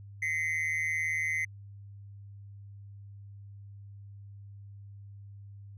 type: tone with amplitude modulation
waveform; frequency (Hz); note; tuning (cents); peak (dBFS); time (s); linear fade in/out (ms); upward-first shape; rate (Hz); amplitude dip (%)
triangle; 2055; C7; -32; -23; 0.22-1.45; 5; sine; 158; 85
effects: added 100 Hz sine -45 dBFS peak until 5.77 s